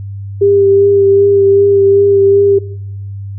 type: tone with vibrato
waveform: sine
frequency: 397.6 Hz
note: G4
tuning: 25 cents sharp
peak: -5 dBFS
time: 0.41-2.59 s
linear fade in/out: 10 ms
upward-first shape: sine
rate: 2.6 Hz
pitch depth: 17 cents each way
effects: noise-tail reverb RT60 0.8 s tail -20 dB re dry + added 99 Hz sine -21 dBFS peak until 3.38 s